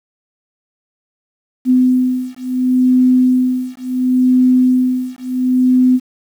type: beating tone pair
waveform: sine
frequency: 253.5 / 254.21 Hz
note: B3 / C4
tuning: +45 / -50 cents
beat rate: 0.71 Hz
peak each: -13 dBFS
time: 1.65-6 s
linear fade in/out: 50 ms
effects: 7-bit